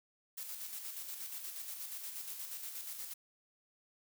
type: noise with tremolo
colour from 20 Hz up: blue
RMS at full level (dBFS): -43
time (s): 0.37-3.14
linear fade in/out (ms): 10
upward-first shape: square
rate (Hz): 8.4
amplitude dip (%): 40
effects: none